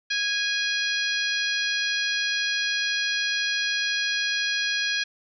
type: harmonic tone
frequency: 826 Hz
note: G#5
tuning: 10 cents flat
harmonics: 2 / 3 / 4 / 5 / 6 / 7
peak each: -27 / -30 / -30 / -31 / -34 / -37 dBFS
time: 0.1-5.04 s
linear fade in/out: 10 ms
effects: none